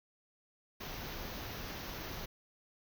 pink band-stop noise, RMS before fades -43 dBFS, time 0.8-2.26 s, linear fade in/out 10 ms, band 6400 to 12000 Hz, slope 96 dB/octave, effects none

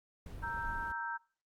brown noise, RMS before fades -44 dBFS, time 0.26-0.92 s, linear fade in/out 2 ms
sine chord, E diminished, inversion second, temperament equal, 932.3 / 1318.5 / 1568 Hz, Bb5 / E6 / G6, 0 / 0 / 0 cents, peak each -39 / -44 / -39 dBFS, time 0.42-1.18 s, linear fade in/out 20 ms
effects noise-tail reverb RT60 0.4 s tail -25 dB re dry + Opus 48 kbps

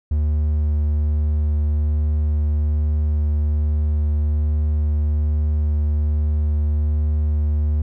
triangle tone, 75.1 Hz, D2, 39 cents sharp, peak -14 dBFS, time 0.11-7.82 s, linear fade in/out 5 ms, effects none

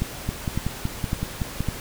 two click trains, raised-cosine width 5 ms, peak -11 / -12 dBFS, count 4 / 8, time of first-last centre 0.02-1.687 / 0.29-1.606 s, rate 1.8 / 5.32 Hz, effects pink hiss -36 dBFS RMS until 1.8 s

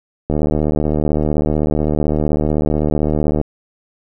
click train, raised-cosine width 2 ms, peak -4 dBFS, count 237, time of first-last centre 0.3-3.413 s, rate 75.8 Hz, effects none

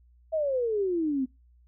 sine exponential sweep, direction down, 656 to 253.3 Hz, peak -24 dBFS, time 0.32-1.26 s, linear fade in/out 20 ms, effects noise-tail reverb RT60 0.2 s tail -20 dB re dry + added 60 Hz sine -56 dBFS peak until 1.67 s

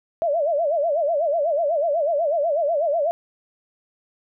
sine tone with vibrato, 622.3 Hz, D#5, in tune, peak -18 dBFS, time 0.22-3.11 s, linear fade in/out 0 ms, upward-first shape sine, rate 8.1 Hz, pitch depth 180 cents each way, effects none

